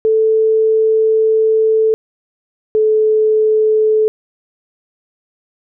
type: tone pair in turn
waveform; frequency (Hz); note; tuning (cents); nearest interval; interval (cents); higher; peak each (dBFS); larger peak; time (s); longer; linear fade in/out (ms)
sine; 440 / 433.2; A4 / A4; 0 / -27; unison; 27; first; -9; neither; 0.05-1.94 / 2.75-4.08; first; 0
effects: none